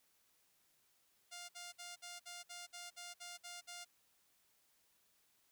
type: tone bursts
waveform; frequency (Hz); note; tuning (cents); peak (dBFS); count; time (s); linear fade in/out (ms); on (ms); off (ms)
5% pulse; 703; F5; +11; -37; 11; 1.31-3.85; 20; 180; 56
effects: white hiss -75 dBFS RMS until 5.51 s